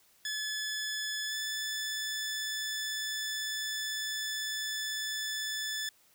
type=tone with pitch glide; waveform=15% pulse; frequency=1719 to 1742 Hz; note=A6 to A6; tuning=-41 to -18 cents; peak=-27 dBFS; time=0.25-5.89 s; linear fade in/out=2 ms; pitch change=+23 cents; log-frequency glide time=1.26-1.35 s; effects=white hiss -65 dBFS RMS until 6.14 s